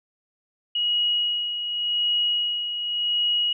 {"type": "tone with tremolo", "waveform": "sine", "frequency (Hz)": 2900, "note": "F#7", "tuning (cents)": -35, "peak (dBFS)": -19, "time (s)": [0.75, 3.53], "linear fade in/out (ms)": 5, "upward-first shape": "sine", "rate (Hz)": 0.88, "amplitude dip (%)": 55, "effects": []}